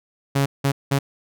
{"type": "tone bursts at uneven times", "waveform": "sawtooth", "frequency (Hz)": 138.59, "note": "C#3", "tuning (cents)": 0, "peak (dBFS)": -13, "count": 3, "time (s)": [[0.35, 0.46], [0.64, 0.72], [0.91, 0.99]], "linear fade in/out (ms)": 10, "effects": []}